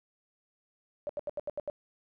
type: tone bursts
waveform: sine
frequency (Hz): 587.3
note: D5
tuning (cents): 0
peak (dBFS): -31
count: 7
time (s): 1.07-1.699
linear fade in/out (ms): 0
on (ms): 23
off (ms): 78
effects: none